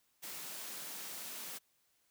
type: high-pass noise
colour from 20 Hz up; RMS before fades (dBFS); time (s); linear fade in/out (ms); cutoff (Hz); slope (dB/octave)
white; -45; 0.22-1.59; 20; 140; 96
effects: white hiss -75 dBFS RMS until 2.1 s